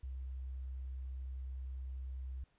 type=tone with tanh clipping; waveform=triangle; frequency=65 Hz; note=C2; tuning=11 cents flat; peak=-40 dBFS; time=0.03-2.44 s; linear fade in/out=5 ms; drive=4 dB; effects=pink hiss -75 dBFS RMS until 2.58 s + resampled to 8000 Hz